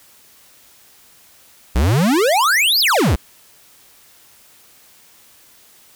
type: exponential two-way sweep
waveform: square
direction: up then down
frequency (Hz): 55 to 5274 to 55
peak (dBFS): -13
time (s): 1.75-3.16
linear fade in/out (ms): 10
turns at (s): 2.8
effects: white hiss -49 dBFS RMS until 5.95 s